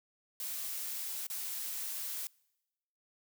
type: noise with dropouts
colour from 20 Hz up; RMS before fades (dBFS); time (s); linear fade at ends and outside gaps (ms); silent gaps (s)
blue; -39; 0.4-2.27; 1; 1.268-1.3
effects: noise-tail reverb RT60 1.0 s tail -26 dB re dry